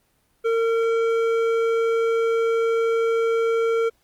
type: tone with hard clipping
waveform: sine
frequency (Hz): 456.5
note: A#4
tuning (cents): -36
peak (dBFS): -20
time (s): 0.44-3.9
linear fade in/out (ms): 20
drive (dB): 10
effects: pink hiss -65 dBFS RMS until 4.03 s + Opus 24 kbps